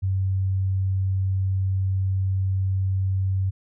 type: tone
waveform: sine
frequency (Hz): 95.4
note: G2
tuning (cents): -47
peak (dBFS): -20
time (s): 0.02-3.51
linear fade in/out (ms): 20
effects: none